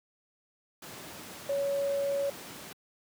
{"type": "tone in noise", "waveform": "sine", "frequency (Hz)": 560, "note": "C#5", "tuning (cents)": 18, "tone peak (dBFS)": -27, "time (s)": [1.49, 2.3], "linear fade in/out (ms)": 5, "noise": "pink", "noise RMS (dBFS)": -44, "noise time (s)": [0.82, 2.73], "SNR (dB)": 14, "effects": ["high-pass 150 Hz 12 dB/octave"]}